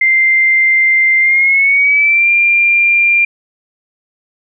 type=tone with pitch glide; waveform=sine; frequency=2090 to 2387 Hz; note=C7 to D7; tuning=-2 to +28 cents; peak=-7 dBFS; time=0.01-3.25 s; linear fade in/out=5 ms; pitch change=+230 cents; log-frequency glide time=1.2-2.3 s; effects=none